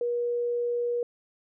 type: tone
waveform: sine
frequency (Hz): 479.6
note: A#4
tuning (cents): +49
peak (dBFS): -25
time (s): 0.01-1.03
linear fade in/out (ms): 2
effects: none